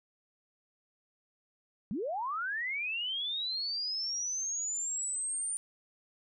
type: linear sweep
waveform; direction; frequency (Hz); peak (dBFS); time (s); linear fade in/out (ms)
sine; up; 170.9 to 9110; -32; 1.91-5.57; 0
effects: none